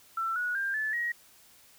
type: tone with pitch steps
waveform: sine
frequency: 1340 / 1461.3 / 1593.5 / 1737.8 / 1895 Hz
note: E6 / F#6 / G6 / A6 / A#6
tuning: +28 / -22 / +28 / -22 / +28 cents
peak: -28 dBFS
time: 0.17-1.12 s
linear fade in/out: 5 ms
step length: 190 ms
effects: white hiss -58 dBFS RMS until 1.78 s